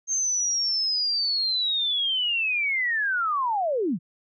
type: linear sweep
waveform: sine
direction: down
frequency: 6410 to 140 Hz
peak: -22 dBFS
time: 0.07-3.99 s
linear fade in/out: 50 ms
effects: none